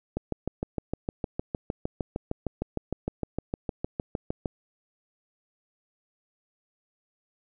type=click train; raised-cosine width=2 ms; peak=-15 dBFS; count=29; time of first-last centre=0.17-4.458 s; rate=6.53 Hz; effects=none